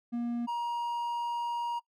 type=tone pair in turn; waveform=triangle; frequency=237.6 / 947.4 Hz; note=A#3 / A#5; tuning=+33 / +28 cents; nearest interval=2 octaves; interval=2395 cents; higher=second; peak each=-28 / -28 dBFS; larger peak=neither; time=0.12-0.47 / 0.47-1.8 s; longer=second; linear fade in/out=20 ms; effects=noise-tail reverb RT60 0.1 s tail -22 dB re dry